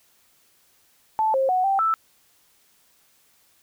sine tone with pitch steps, 875 / 533 / 739 / 781 / 1320 Hz, A5 / C5 / F#5 / G5 / E6, -10 / +32 / -2 / -7 / +2 cents, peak -18 dBFS, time 1.19-1.94 s, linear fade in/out 0 ms, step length 150 ms, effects white hiss -61 dBFS RMS until 3.62 s

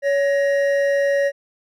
triangle tone pair together, 561.1 / 1882 Hz, C#5 / A#6, +21 / +16 cents, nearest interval octave + major sixth, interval 2095 cents, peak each -14 / -24 dBFS, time 0.02-1.32 s, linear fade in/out 50 ms, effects none

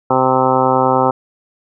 harmonic tone, 130 Hz, C3, 11 cents flat, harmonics 1 / 2 / 3 / 4 / 5 / 6 / 7 / 8 / 9 / 10, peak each -24 / -20 / -20 / -17 / -25 / -17 / -18 / -21 / -25 / -21 dBFS, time 0.1-1.11 s, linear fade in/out 5 ms, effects none

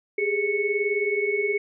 sine tone cluster, 400.4 / 419.3 / 2209 Hz, G4 / G#4 / C#7, +37 / +17 / -7 cents, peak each -26 dBFS, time 0.18-1.58 s, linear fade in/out 5 ms, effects none

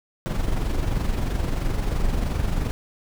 brown noise with amplitude modulation, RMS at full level -21 dBFS, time 0.26-2.71 s, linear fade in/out 0 ms, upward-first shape sine, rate 23 Hz, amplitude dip 50%, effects none

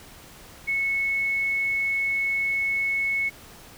sine tone, 2200 Hz, C#7, 14 cents flat, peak -22 dBFS, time 0.67-3.3 s, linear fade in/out 20 ms, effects pink hiss -47 dBFS RMS until 3.77 s

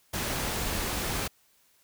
pink noise, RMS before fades -31 dBFS, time 0.13-1.28 s, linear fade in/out 10 ms, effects white hiss -65 dBFS RMS until 1.83 s

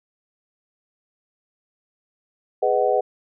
sine chord, G# minor seventh, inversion none, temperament just, 415.3 / 498.4 / 623 / 747.5 Hz, G#4 / B4 / D#5 / F#5, 0 / +16 / +2 / +17 cents, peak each -23 / -21 / -23 / -22 dBFS, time 2.62-3.01 s, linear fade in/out 10 ms, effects none

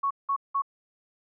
sine tone bursts, 1108.7 Hz, C#6, in tune, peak -23 dBFS, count 3, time 0.03-0.621 s, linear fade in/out 10 ms, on 77 ms, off 180 ms, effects none

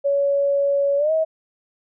sine tone with pitch glide, 562 to 638.2 Hz, C#5 to D#5, +24 to +44 cents, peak -16 dBFS, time 0.04-1.25 s, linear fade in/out 20 ms, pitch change +220 cents, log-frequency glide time 0.97-1.12 s, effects none

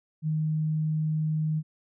sine tone, 155.56 Hz, D#3, in tune, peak -24 dBFS, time 0.22-1.63 s, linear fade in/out 50 ms, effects none

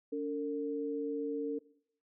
sine tone pair together, 285.9 / 453.8 Hz, D4 / A#4, -46 / -47 cents, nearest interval minor sixth, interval 799 cents, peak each -36 / -35 dBFS, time 0.12-1.59 s, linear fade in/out 10 ms, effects noise-tail reverb RT60 0.6 s tail -19 dB re dry

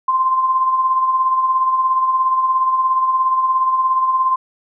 sine tone with tremolo, 1043 Hz, C6, 6 cents flat, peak -11 dBFS, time 0.08-4.36 s, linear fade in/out 5 ms, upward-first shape sine, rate 17 Hz, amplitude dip 45%, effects none

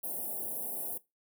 white band-stop noise, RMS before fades -37 dBFS, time 0.03-0.98 s, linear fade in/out 10 ms, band 800 to 9700 Hz, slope 48 dB/octave, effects noise-tail reverb RT60 0.2 s tail -18 dB re dry + high-pass 200 Hz 12 dB/octave

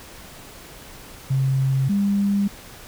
sine tone pair in turn, 133.9 / 200.6 Hz, C3 / G3, +40 / +40 cents, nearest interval perfect fifth, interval 700 cents, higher second, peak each -17 dBFS, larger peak neither, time 1.3-1.89 / 1.89-2.48 s, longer neither, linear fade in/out 10 ms, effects pink hiss -42 dBFS RMS until 2.87 s

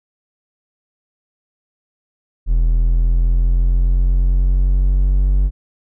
triangle exponential sweep, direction up, 40.85 to 48 Hz, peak -9 dBFS, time 2.46-5.51 s, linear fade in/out 50 ms, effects none

